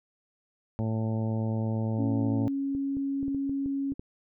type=harmonic tone; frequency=111.1 Hz; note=A2; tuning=17 cents sharp; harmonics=1 / 2 / 3 / 4 / 5 / 6 / 7 / 8; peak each=-28 / -31 / -40 / -42 / -40 / -46 / -47 / -47 dBFS; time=0.79-2.48 s; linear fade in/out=0 ms
type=tone; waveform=sine; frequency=275.9 Hz; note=C#4; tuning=8 cents flat; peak=-27 dBFS; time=1.98-3.94 s; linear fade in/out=20 ms
type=clicks; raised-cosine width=3 ms; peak=-27 dBFS; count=9; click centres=2.75 / 2.969 / 3.229 / 3.281 / 3.347 / 3.495 / 3.66 / 3.921 / 3.995 s
effects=none